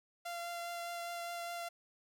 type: tone with vibrato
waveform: sawtooth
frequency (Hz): 689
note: F5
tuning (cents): -24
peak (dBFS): -36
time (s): 0.25-1.69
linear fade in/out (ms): 10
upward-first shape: triangle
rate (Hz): 4.9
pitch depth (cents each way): 12
effects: none